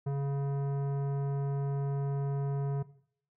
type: tone with tanh clipping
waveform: sine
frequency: 139.6 Hz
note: C#3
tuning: 13 cents sharp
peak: -31 dBFS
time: 0.06-2.83 s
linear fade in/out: 10 ms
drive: 14 dB
effects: noise-tail reverb RT60 0.6 s tail -17 dB re dry